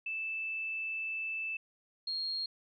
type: tone pair in turn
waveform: sine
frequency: 2637 / 4254 Hz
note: E7 / C8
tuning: 0 / +28 cents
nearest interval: minor sixth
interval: 828 cents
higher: second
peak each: -34 / -33 dBFS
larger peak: second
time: 0.06-1.57 / 2.07-2.46 s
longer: first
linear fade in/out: 5 ms
effects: none